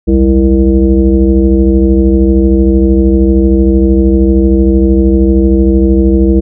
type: tone with frequency modulation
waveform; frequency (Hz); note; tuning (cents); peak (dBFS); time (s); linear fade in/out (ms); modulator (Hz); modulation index
sine; 196; G3; 0; -4; 0.07-6.41; 20; 135; 1.6
effects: none